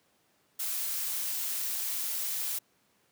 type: noise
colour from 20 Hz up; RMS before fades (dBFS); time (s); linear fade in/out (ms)
blue; -33; 0.59-2.59; 10
effects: pink hiss -69 dBFS RMS until 3.11 s + high-pass 150 Hz 12 dB/octave